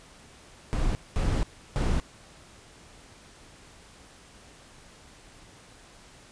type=noise bursts at uneven times; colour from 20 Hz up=brown; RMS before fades=-25 dBFS; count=3; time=0.73-0.95 / 1.16-1.43 / 1.76-2 s; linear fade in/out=0 ms; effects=pink hiss -52 dBFS RMS until 6.31 s + resampled to 22050 Hz